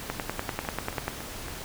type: two click trains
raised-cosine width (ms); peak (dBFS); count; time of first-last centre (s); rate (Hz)
0.5; -22 / -13; 4 / 11; 0.65-1.483 / 0.1-1.08; 3.6 / 10.2
effects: pink hiss -39 dBFS RMS until 1.64 s